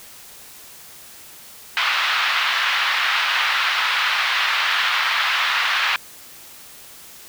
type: band-pass noise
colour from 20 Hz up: pink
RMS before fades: -20 dBFS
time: 1.77-5.96 s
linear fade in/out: 0 ms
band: 1100 to 3800 Hz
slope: 24 dB/octave
effects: white hiss -42 dBFS RMS until 7.28 s